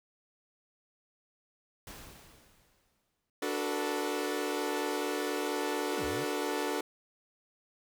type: noise with exponential decay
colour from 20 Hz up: pink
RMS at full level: -45 dBFS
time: 1.87-3.3 s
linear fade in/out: 2 ms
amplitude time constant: 310 ms
type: chord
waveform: sawtooth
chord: B minor seventh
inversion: first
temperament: equal with one note detuned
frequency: 293.7 / 370 / 440 / 484.3 Hz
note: D4 / F#4 / A4 / B4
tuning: 0 / 0 / 0 / -34 cents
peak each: -32 / -33 / -32 / -35 dBFS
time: 3.42-6.81 s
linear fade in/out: 5 ms
type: linear two-way sweep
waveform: 40% pulse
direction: down then up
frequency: 415.3 to 62.7 to 158.4 Hz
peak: -40 dBFS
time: 5.91-6.25 s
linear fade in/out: 20 ms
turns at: 6.05 s
effects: none